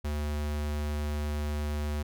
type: tone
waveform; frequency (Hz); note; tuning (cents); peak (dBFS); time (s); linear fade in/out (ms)
square; 74.3; D2; +21; -30; 0.04-2.03; 10
effects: none